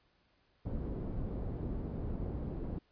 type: low-pass noise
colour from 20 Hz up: pink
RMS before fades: -38 dBFS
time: 0.65-2.79 s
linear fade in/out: 10 ms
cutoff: 380 Hz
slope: 12 dB/octave
effects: pink hiss -72 dBFS RMS until 2.91 s + resampled to 11025 Hz